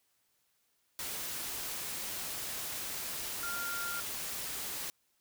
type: tone in noise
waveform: sine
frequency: 1396 Hz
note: F6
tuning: 1 cent flat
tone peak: -37 dBFS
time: 3.43-4 s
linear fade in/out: 0 ms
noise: white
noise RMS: -39 dBFS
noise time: 0.99-4.9 s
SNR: -1 dB
effects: white hiss -75 dBFS RMS until 5.2 s